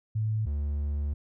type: tone pair in turn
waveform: sine / triangle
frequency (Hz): 108.8 / 72.62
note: A2 / D2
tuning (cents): -19 / -19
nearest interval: perfect fifth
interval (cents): 700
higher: first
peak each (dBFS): -25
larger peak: neither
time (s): 0.15-0.46 / 0.46-1.14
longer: second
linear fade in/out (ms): 10
effects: none